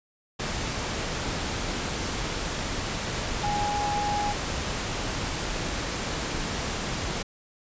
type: tone in noise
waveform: sine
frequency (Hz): 826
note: G#5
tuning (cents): -10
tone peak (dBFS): -26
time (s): 3.43-4.33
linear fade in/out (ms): 10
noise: pink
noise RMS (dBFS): -30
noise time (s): 0.39-7.23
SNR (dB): +1
effects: resampled to 16000 Hz